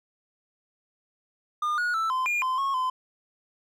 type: tone with pitch steps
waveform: triangle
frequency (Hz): 1212 / 1450 / 1323 / 1030 / 2418 / 1031 / 1094 / 1024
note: D#6 / F#6 / E6 / C6 / D7 / C6 / C#6 / C6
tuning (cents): -46 / -35 / +6 / -28 / +50 / -26 / -23 / -38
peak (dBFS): -22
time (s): 1.62-2.9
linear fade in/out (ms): 5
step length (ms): 160
effects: none